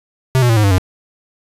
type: tone with pitch steps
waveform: square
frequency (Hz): 130.81 / 122.05 / 113.88 / 106.25 / 99.14 / 92.5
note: C3 / B2 / A#2 / G#2 / G2 / F#2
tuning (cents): 0 / -20 / -40 / +40 / +20 / 0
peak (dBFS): -10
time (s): 0.35-0.782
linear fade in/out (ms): 0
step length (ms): 72
effects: resampled to 32000 Hz + 7-bit